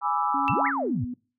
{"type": "chord", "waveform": "sine", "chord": "E dominant seventh", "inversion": "first", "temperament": "equal", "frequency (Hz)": [830.6, 987.8, 1174.7, 1318.5], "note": ["G#5", "B5", "D6", "E6"], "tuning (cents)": [0, 0, 0, 0], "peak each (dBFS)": [-27, -28, -28, -29], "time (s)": [0.01, 0.72], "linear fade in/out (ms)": 50}
{"type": "tone with pitch glide", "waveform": "sine", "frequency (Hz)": [277.2, 247], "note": ["C#4", "B3"], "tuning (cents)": [0, 0], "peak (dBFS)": -30, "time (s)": [0.34, 1.14], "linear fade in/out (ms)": 5, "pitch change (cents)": -200, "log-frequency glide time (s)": [0.75, 0.88]}
{"type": "tone with exponential decay", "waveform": "sine", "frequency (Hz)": 2672, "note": "E7", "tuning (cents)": 23, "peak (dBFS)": -22, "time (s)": [0.48, 0.6], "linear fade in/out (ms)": 0, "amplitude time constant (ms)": 25}
{"type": "exponential two-way sweep", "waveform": "sine", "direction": "up then down", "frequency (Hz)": [89.1, 2217, 89.1], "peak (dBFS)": -25, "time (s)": [0.49, 1.05], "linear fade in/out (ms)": 10, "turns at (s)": 0.67}
{"effects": ["noise-tail reverb RT60 0.4 s tail -24 dB re dry"]}